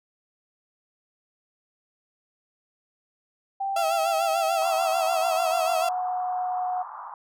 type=tone with pitch glide; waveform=sine; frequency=784 to 731.5 Hz; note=G5 to F#5; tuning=0 to -20 cents; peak=-25 dBFS; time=3.6-6.83 s; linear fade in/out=10 ms; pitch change=-120 cents; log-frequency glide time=4.26-5.59 s
type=tone with vibrato; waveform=35% pulse; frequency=662 Hz; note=E5; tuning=7 cents sharp; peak=-22 dBFS; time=3.76-5.89 s; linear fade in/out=5 ms; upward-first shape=sine; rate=6.8 Hz; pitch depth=66 cents each way
type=band-pass noise; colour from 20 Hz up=pink; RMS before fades=-39 dBFS; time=4.61-7.14 s; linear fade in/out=2 ms; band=830 to 1200 Hz; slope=48 dB/octave
effects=none